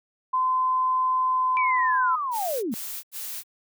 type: tone with pitch glide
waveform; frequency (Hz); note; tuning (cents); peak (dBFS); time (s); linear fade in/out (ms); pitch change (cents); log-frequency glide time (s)
sine; 1027 to 1017.6; C6 to C6; -33 to -48; -20; 0.33-2.16; 10; -15; 1.28-1.84
type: linear sweep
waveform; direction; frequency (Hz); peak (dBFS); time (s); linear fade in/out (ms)
sine; down; 2347 to 197.9; -25; 1.57-2.74; 0
type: noise bursts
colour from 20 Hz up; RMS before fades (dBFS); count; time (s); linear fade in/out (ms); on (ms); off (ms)
blue; -34; 3; 2.31-3.436; 50; 320; 83
effects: none